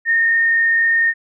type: tone with frequency modulation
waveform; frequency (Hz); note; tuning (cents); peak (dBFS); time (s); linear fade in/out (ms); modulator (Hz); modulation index
sine; 1835; A#6; -28; -12; 0.05-1.14; 50; 35.9; 0.55
effects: none